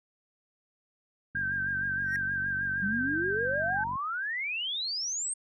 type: click train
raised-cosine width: 5 ms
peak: -29 dBFS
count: 125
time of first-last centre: 1.35-3.955 s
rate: 47.6 Hz
type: tone with vibrato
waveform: sine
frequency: 1580 Hz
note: G6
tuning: 13 cents sharp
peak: -28 dBFS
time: 1.35-3.84 s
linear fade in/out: 5 ms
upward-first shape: sine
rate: 6.4 Hz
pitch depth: 49 cents each way
type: tone with exponential growth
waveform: triangle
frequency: 1864.7 Hz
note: A#6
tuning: in tune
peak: -26 dBFS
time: 2-2.16 s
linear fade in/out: 1 ms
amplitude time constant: 33 ms
type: exponential sweep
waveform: sine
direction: up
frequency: 187.8 to 8740 Hz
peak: -30 dBFS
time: 2.82-5.34 s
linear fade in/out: 10 ms
effects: high-pass 80 Hz 12 dB/octave